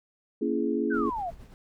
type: chord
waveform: sine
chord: A# half-diminished seventh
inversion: none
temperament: just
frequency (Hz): 233.1 / 279.7 / 335.6 / 419.5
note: A#3 / C#4 / E4 / G#4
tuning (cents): 0 / +16 / +31 / +17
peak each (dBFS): -30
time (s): 0.41-1.1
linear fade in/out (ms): 10
type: exponential sweep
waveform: sine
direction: down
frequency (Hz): 1595 to 652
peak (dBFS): -29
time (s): 0.9-1.31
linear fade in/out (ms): 20
type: noise with tremolo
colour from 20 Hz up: brown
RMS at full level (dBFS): -44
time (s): 0.94-1.54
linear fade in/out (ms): 0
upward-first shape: sine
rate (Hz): 8.7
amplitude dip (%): 50
effects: none